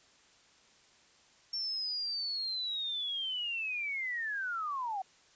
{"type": "linear sweep", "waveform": "sine", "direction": "down", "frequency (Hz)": [5460, 740], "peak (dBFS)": -33, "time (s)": [1.53, 5.02], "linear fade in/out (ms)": 5, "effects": ["white hiss -63 dBFS RMS until 5.35 s", "resampled to 16000 Hz"]}